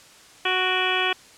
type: harmonic tone with a mistuned harmonic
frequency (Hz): 370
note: F#4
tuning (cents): 0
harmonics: 1 / 2 / 3 / 4 / 5 / 6 / 7 / 8 / 9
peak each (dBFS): -29 / -29 / -29 / -29 / -29 / -29 / -29 / -29 / -29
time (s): 0.45-1.13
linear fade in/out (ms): 5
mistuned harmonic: 6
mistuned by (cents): +99
effects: white hiss -49 dBFS RMS until 1.37 s + low-pass 8000 Hz 12 dB/octave